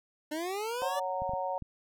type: linear sweep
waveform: 25% pulse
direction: up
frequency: 294.9 to 587.3 Hz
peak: -29 dBFS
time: 0.31-1 s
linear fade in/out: 10 ms
type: harmonic tone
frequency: 185 Hz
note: F#3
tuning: in tune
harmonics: 3 / 4 / 5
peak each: -35 / -35 / -35 dBFS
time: 0.82-1.58 s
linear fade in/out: 0 ms
type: clicks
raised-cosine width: 5 ms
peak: -30 dBFS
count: 4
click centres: 1.22 / 1.294 / 1.336 / 1.623 s
effects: none